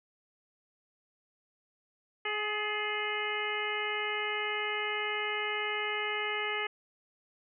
harmonic tone with a mistuned harmonic, 420 Hz, G#4, 19 cents sharp, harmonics 1 / 2 / 3 / 4 / 5 / 6 / 7, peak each -38 / -40 / -39 / -40 / -35 / -41 / -39 dBFS, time 2.25-6.67 s, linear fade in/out 5 ms, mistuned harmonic 4, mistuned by +39 cents, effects none

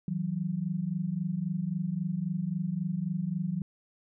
sine tone pair together, 161.5 / 185.23 Hz, E3 / F#3, -35 / +2 cents, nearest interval major second, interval 237 cents, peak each -32 / -31 dBFS, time 0.08-3.62 s, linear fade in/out 2 ms, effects none

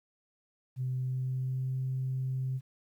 sine tone with pitch glide, 128.5 to 130.6 Hz, C3 to C3, -31 to -3 cents, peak -29 dBFS, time 0.76-2.61 s, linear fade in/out 50 ms, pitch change +28 cents, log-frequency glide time 0.97-1.77 s, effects tanh soft clip ceiling -25 dBFS + 11-bit

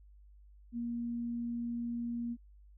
sine tone, 236.3 Hz, A#3, 24 cents sharp, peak -34 dBFS, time 0.72-2.37 s, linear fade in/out 50 ms, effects added 50 Hz sine -55 dBFS peak until 2.77 s

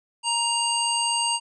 harmonic tone, 936 Hz, A#5, 7 cents sharp, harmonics 1 / 3 / 5 / 7 / 9, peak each -26 / -26 / -30 / -37 / -27 dBFS, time 0.23-1.4 s, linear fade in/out 50 ms, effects none

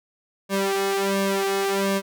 sawtooth tone with flanger, 196 Hz, G3, in tune, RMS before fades -23 dBFS, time 0.49-2.02 s, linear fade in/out 50 ms, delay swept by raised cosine 1.8 to 2.75 ms, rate 1.4 Hz, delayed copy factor +1, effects none

